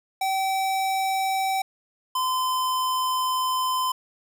square tone pair in turn, 769 / 1024.8 Hz, G5 / C6, -33 / -36 cents, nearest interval perfect fourth, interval 497 cents, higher second, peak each -23 dBFS, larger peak neither, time 0.21-1.62 / 2.15-3.92 s, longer second, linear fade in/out 5 ms, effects none

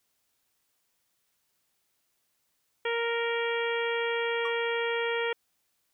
harmonic tone, 466.2 Hz, A#4, in tune, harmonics 1 / 2 / 3 / 4 / 5 / 6 / 7, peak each -29 / -36 / -37 / -35 / -36 / -41 / -40 dBFS, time 2.85-5.33 s, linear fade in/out 5 ms
triangle tone with exponential decay, 1133 Hz, C#6, 37 cents sharp, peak -30 dBFS, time 4.45-4.56 s, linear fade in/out 2 ms, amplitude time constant 22 ms
effects white hiss -75 dBFS RMS until 5.93 s

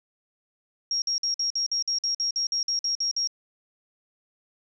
sine tone bursts, 5588 Hz, F8, in tune, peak -23 dBFS, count 15, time 0.91-3.274 s, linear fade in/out 2 ms, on 110 ms, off 51 ms, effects none

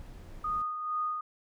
brown noise, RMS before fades -46 dBFS, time 0-0.62 s, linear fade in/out 0 ms
sine tone with tremolo, 1235 Hz, D#6, 13 cents flat, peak -28 dBFS, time 0.44-1.21 s, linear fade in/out 5 ms, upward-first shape sine, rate 2.2 Hz, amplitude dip 50%
effects none

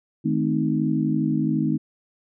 harmonic tone with a mistuned harmonic, 51.91 Hz, G#1, in tune, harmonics 3 / 4 / 5 / 6, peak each -25 / -25 / -25 / -25 dBFS, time 0.24-1.78 s, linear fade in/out 20 ms, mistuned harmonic 4, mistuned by +72 cents, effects none

